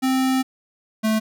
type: tone pair in turn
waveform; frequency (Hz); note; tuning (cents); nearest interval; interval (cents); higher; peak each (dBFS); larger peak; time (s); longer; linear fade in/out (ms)
square; 261.6 / 218.4; C4 / A3; 0 / -13; minor third; 313; first; -18; neither; 0.02-0.43 / 1.03-1.2; first; 20
effects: none